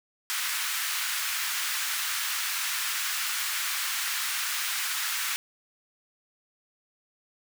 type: high-pass noise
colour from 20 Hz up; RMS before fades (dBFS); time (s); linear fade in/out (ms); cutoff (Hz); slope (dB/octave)
pink; -30; 0.3-5.36; 0; 1300; 24
effects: none